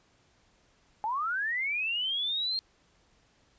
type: linear sweep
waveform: sine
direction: up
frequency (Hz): 828 to 4242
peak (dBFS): -28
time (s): 1.04-2.59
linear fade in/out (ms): 0
effects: pink hiss -66 dBFS RMS until 3.58 s + resampled to 16000 Hz